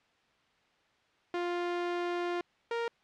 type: tone pair in turn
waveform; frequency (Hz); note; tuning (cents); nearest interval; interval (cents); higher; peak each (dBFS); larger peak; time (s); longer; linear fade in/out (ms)
sawtooth; 350.3 / 466.5; F4 / A#4; +5 / +1; perfect fourth; 496; second; -27; neither; 1.34-2.41 / 2.71-2.88; first; 2
effects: white hiss -68 dBFS RMS until 3.03 s + low-pass 3000 Hz 12 dB/octave